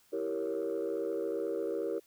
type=chord; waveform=sine; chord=E diminished seventh; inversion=none; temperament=equal; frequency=329.6 / 392 / 466.2 / 554.4 Hz; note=E4 / G4 / Bb4 / Db5; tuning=0 / 0 / 0 / 0 cents; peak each=-37 / -35 / -34 / -38 dBFS; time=0.12-2 s; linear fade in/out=20 ms; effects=tanh soft clip ceiling -26 dBFS + white hiss -66 dBFS RMS until 2.06 s